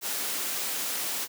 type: noise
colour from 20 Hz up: white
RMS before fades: -31 dBFS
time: 0.01-1.28 s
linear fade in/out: 50 ms
effects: high-pass 200 Hz 12 dB/octave